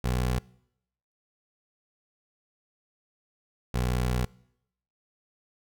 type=tone pair in turn; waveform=20% pulse; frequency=62 / 61.7 Hz; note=B1 / B1; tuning=+7 / -1 cents; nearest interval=unison; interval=8 cents; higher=first; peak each=-20 dBFS; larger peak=neither; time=0.04-0.39 / 3.74-4.25 s; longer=second; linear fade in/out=5 ms; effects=noise-tail reverb RT60 0.8 s tail -24 dB re dry